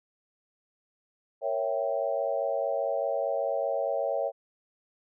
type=chord; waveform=sine; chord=A# diminished seventh; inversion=none; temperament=equal; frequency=466.2 / 554.4 / 659.3 / 784 Hz; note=A#4 / C#5 / E5 / G5; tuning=0 / 0 / 0 / 0 cents; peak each=-35 / -29 / -31 / -35 dBFS; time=1.41-4.32 s; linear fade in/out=50 ms; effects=none